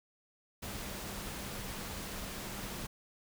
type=tone in noise; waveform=sine; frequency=198.4 Hz; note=G3; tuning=21 cents sharp; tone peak=-50 dBFS; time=0.62-2.87 s; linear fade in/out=10 ms; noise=pink; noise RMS=-42 dBFS; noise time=0.62-2.87 s; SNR=-11 dB; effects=none